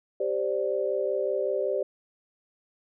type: chord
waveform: sine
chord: G suspended fourth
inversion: none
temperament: just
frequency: 392 / 522.7 / 588 Hz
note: G4 / C5 / D5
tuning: 0 / -2 / +2 cents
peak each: -29 dBFS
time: 0.2-1.83 s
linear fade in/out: 5 ms
effects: none